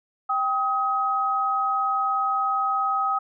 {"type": "tone pair together", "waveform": "sine", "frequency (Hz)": [784, 1265.1], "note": ["G5", "D#6"], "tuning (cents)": [0, 28], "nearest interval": "minor sixth", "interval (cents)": 828, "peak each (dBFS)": [-26, -22], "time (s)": [0.29, 3.19], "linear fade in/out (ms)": 10, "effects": []}